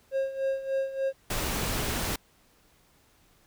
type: tone with tremolo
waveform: triangle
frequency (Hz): 538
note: C5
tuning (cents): +48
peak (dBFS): -22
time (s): 0.11-1.13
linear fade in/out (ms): 50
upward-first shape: sine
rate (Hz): 3.4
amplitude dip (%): 75
type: noise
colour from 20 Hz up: pink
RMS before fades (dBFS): -30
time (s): 1.3-2.16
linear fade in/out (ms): 5
effects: pink hiss -63 dBFS RMS until 3.46 s